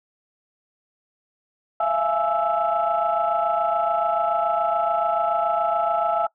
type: tone cluster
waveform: sine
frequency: 662 / 689 / 840 / 1318 Hz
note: E5 / F5 / G#5 / E6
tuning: +7 / -24 / +19 / -1 cents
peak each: -24 dBFS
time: 1.8-6.27 s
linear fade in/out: 5 ms
effects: noise-tail reverb RT60 0.1 s tail -21 dB re dry + tanh soft clip ceiling -11 dBFS